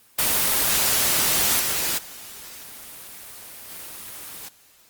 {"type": "noise with level steps", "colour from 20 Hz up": "white", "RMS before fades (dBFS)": [-20, -24, -40, -37], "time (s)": [0.18, 4.49], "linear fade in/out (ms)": 10, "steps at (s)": [1.59, 1.97, 3.69], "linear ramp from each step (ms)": 20, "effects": ["white hiss -55 dBFS RMS until 4.89 s", "Opus 24 kbps"]}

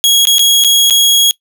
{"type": "tone with dropouts", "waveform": "sawtooth", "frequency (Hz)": 3312, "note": "G#7", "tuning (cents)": -5, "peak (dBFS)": -3, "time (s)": [0.04, 1.31], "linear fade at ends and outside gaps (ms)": 0, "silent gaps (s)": [[0.253, 0.271], [0.383, 0.393], [0.639, 0.646], [0.899, 0.907]], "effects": ["noise-tail reverb RT60 0.1 s tail -22 dB re dry"]}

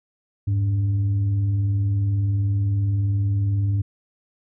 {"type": "tone with frequency modulation", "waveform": "sine", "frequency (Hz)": 101.8, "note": "G#2", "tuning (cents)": -34, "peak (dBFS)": -18, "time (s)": [0.47, 3.82], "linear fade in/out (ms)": 10, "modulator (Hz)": 185, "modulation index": 0.27, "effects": []}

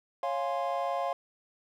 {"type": "chord", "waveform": "triangle", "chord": "Db major seventh", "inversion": "none", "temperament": "equal with one note detuned", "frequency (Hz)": [551.8, 698.5, 830.6, 1046.5], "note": ["Db5", "F5", "Ab5", "C6"], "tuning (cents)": [-8, 0, 0, 0], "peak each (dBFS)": [-32, -30, -36, -34], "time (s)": [0.23, 1.13], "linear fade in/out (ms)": 2, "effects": []}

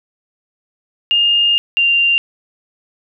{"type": "tone pair in turn", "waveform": "sine", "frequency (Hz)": [2825, 2783], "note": ["F7", "F7"], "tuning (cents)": [19, -7], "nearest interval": "unison", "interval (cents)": 26, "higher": "first", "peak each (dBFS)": -10, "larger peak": "neither", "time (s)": [[1.11, 1.58], [1.77, 2.18]], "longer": "first", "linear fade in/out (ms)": 0, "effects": []}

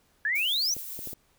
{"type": "exponential sweep", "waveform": "sine", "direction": "up", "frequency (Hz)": [1661.2, 6160], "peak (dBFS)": -24, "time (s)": [0.25, 0.74], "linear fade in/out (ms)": 2}
{"type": "noise with tremolo", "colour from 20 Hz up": "violet", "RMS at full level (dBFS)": -37, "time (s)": [0.35, 1.14], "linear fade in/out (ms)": 5, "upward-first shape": "triangle", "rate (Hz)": 7.4, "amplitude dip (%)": 30}
{"type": "clicks", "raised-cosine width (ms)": 2, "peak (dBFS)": -29, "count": 4, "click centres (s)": [0.767, 0.991, 1.073, 1.131]}
{"effects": ["pink hiss -66 dBFS RMS until 1.38 s"]}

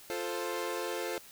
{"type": "chord", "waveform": "sawtooth", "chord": "F major", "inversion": "none", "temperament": "equal", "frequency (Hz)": [349.2, 440, 523.3], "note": ["F4", "A4", "C5"], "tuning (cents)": [0, 0, 0], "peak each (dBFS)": -34, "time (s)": [0.1, 1.18], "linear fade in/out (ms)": 0, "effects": ["white hiss -53 dBFS RMS until 1.31 s"]}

